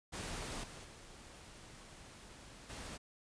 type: noise with level steps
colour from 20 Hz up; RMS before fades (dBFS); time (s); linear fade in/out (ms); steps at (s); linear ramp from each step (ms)
pink; -43 / -51 / -55 / -47; 0.12-2.98; 20; 0.63 / 0.84 / 2.69; 10
effects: resampled to 22050 Hz